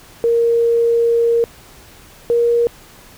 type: tone pair in turn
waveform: sine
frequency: 466.2 / 471.6 Hz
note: A#4 / A#4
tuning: 0 / +20 cents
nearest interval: unison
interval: 20 cents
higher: second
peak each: -11 dBFS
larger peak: neither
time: 0.24-1.44 / 2.3-2.67 s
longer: first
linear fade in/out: 0 ms
effects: pink hiss -43 dBFS RMS until 3.17 s